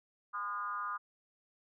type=tone with frequency modulation; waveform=sine; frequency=1224 Hz; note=D#6; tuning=29 cents flat; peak=-35 dBFS; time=0.33-0.98 s; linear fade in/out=20 ms; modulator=206 Hz; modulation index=0.88; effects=none